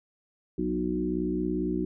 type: harmonic tone with a mistuned harmonic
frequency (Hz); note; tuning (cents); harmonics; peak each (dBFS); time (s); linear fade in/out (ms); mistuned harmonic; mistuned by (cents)
61; B1; -21; 1 / 3 / 4 / 5 / 6; -38 / -32 / -34 / -30 / -32; 0.58-1.85; 5; 5; +19
effects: none